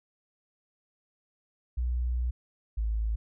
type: tone pair in turn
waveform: sine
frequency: 61 / 54.53 Hz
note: B1 / A1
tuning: -21 / -15 cents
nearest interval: major second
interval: 194 cents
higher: first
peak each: -26 / -26 dBFS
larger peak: neither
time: 1.77-2.31 / 2.77-3.16 s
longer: first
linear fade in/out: 10 ms
effects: none